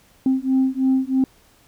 sine beating tone pair, 261.6 / 264.7 Hz, C4 / C4, 0 / +20 cents, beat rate 3.1 Hz, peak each -18 dBFS, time 0.26-1.24 s, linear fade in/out 2 ms, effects tanh soft clip ceiling -11 dBFS + pink hiss -55 dBFS RMS until 1.67 s

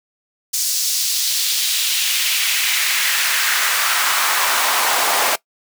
pink noise with high-pass filter sweep, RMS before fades -18 dBFS, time 0.53-5.36 s, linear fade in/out 10 ms, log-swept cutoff 5900 to 700 Hz, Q 1.5, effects noise-tail reverb RT60 0.1 s tail -20 dB re dry

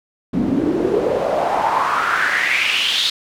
pink noise with band-pass filter sweep, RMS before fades -18 dBFS, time 0.33-3.1 s, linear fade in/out 5 ms, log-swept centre 220 to 3900 Hz, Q 5, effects none

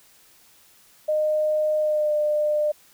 sine tone with pitch glide, 613 to 600.7 Hz, D#5 to D5, -26 to +39 cents, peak -19 dBFS, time 1.08-2.72 s, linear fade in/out 10 ms, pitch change -35 cents, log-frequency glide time 1.79-2.13 s, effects white hiss -55 dBFS RMS until 2.93 s

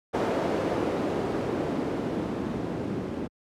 blue noise with low-pass filter sweep, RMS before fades -29 dBFS, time 0.13-3.28 s, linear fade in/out 20 ms, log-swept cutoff 470 to 250 Hz, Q 1.3, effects high-pass 60 Hz 12 dB/octave

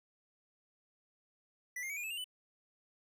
square tone with pitch steps, 1975.5 / 2117 / 2269 / 2432 / 2607 / 2794 / 2994 Hz, B6 / C7 / C#7 / D#7 / E7 / F7 / F#7, 0 / +20 / +40 / -40 / -20 / 0 / +20 cents, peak -39 dBFS, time 1.76-2.243 s, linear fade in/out 5 ms, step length 69 ms, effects none

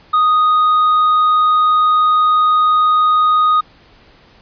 sine tone with tanh clipping, 1243 Hz, D#6, 2 cents flat, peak -10 dBFS, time 0.13-3.61 s, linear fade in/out 10 ms, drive 3 dB, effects pink hiss -47 dBFS RMS until 4.41 s + resampled to 11025 Hz

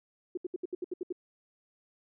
sine tone bursts, 359.9 Hz, F#4, 48 cents flat, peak -31 dBFS, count 9, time 0.35-1.126 s, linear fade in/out 5 ms, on 24 ms, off 70 ms, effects none

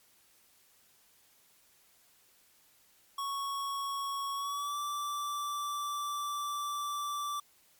square tone with pitch glide, 1108.7 to 1166.5 Hz, C#6 to D6, 0 to -12 cents, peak -34 dBFS, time 3.18-7.4 s, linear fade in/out 5 ms, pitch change +88 cents, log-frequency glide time 4.34-4.78 s, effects white hiss -65 dBFS RMS until 7.79 s + MP3 96 kbps

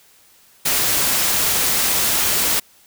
white noise, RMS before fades -18 dBFS, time 0.65-2.6 s, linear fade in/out 10 ms, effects white hiss -52 dBFS RMS until 2.86 s

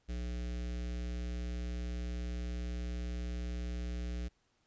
square tone with notch filter, 60 Hz, B1, 49 cents flat, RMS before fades -38 dBFS, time 0.08-4.29 s, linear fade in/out 20 ms, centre 970 Hz, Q 0.93, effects pink hiss -75 dBFS RMS until 4.66 s + resampled to 16000 Hz

